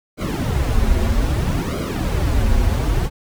brown noise with flanger, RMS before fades -18 dBFS, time 0.17-3.1 s, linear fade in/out 50 ms, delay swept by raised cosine 1.1 to 6.8 ms, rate 0.62 Hz, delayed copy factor -0.9, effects none

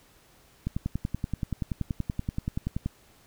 click train, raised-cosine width 5 ms, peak -16 dBFS, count 24, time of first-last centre 0.67-2.86 s, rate 10.5 Hz, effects pink hiss -59 dBFS RMS until 3.26 s

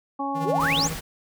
harmonic tone, 277.2 Hz, C#4, in tune, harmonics 1 / 2 / 3 / 4, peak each -30 / -36 / -28 / -32 dBFS, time 0.19-0.88 s, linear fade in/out 10 ms
square tone with tremolo, 160 Hz, D#3, 49 cents sharp, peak -27 dBFS, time 0.34-0.96 s, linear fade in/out 50 ms, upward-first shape sine, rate 14 Hz, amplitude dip 65%
sine exponential sweep, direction up, 320.6 to 8500 Hz, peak -21 dBFS, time 0.44-0.9 s, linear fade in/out 50 ms
pink noise, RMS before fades -34 dBFS, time 0.59-1.01 s, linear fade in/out 20 ms
effects none

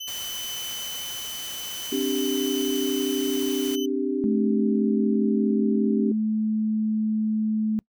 35% pulse tone with tremolo, 3025 Hz, F#7, 38 cents sharp, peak -29 dBFS, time 0-3.86 s, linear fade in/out 10 ms, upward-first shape triangle, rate 0.5 Hz, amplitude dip 30%
white noise, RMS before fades -37 dBFS, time 0.07-3.76 s, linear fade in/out 10 ms
sine chord, C suspended second, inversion none, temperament equal, 261.6 / 293.7 / 392 Hz, C4 / D4 / G4, 0 / 0 / 0 cents, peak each -27 dBFS, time 1.92-6.12 s, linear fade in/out 5 ms
sine tone, 216.6 Hz, A3, 27 cents flat, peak -21 dBFS, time 4.24-7.79 s, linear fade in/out 0 ms
effects noise-tail reverb RT60 0.1 s tail -26 dB re dry

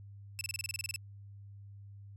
15% pulse tone bursts, 2637 Hz, E7, in tune, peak -28 dBFS, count 12, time 0.39-0.96 s, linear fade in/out 0 ms, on 20 ms, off 30 ms, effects added 100 Hz sine -48 dBFS peak until 2.16 s

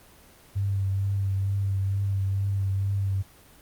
sine tone with vibrato, 98 Hz, G2, in tune, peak -23 dBFS, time 0.55-3.23 s, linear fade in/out 20 ms, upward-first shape triangle, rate 2.2 Hz, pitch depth 27 cents each way, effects pink hiss -53 dBFS RMS until 3.61 s + Opus 24 kbps

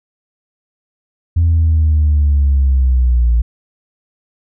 sine linear sweep, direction down, 84.7 to 56.9 Hz, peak -7 dBFS, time 1.36-3.42 s, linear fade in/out 10 ms, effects tanh soft clip ceiling -6 dBFS

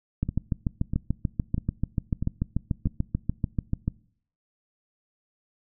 two click trains, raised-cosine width 5 ms, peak -12 / -15 dBFS, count 26 / 5, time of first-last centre 0.23-3.88 / 0.29-2.871 s, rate 6.85 / 1.55 Hz, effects noise-tail reverb RT60 0.6 s tail -23 dB re dry

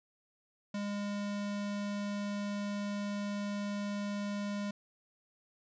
square tone, 203.8 Hz, G#3, 32 cents flat, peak -35 dBFS, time 0.74-4.71 s, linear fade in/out 5 ms, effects resampled to 16000 Hz

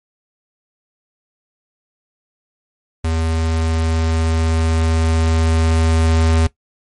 square tone with level ramp, 81.1 Hz, E2, 28 cents flat, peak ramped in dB -17 to -12 dBFS, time 3.04-6.47 s, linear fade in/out 5 ms, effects noise-tail reverb RT60 0.1 s tail -17 dB re dry + MP3 48 kbps

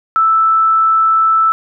sine tone, 1318.5 Hz, E6, in tune, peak -8 dBFS, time 0.16-1.52 s, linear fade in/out 0 ms, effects none

